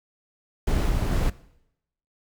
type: noise with level steps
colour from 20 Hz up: brown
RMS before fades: -22 / -24 / -22 dBFS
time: 0.67-1.3 s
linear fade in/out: 5 ms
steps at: 0.89 / 1.11 s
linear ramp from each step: 10 ms
effects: noise-tail reverb RT60 0.8 s tail -19 dB re dry